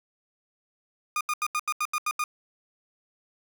30% pulse tone bursts, 1221 Hz, D#6, 33 cents flat, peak -22 dBFS, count 9, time 1.16-2.24 s, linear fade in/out 2 ms, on 48 ms, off 81 ms, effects none

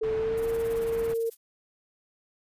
sine tone with pitch glide, 440 to 457.4 Hz, A4 to A#4, 0 to -33 cents, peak -25 dBFS, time 0.01-1.3 s, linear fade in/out 10 ms, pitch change +67 cents, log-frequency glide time 0.16-0.48 s
pink low-pass noise, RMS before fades -40 dBFS, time 0.03-1.14 s, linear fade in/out 5 ms, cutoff 2100 Hz, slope 12 dB/octave
violet noise with tremolo, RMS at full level -43 dBFS, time 0.37-1.37 s, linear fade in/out 10 ms, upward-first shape sine, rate 18 Hz, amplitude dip 85%
effects resampled to 32000 Hz

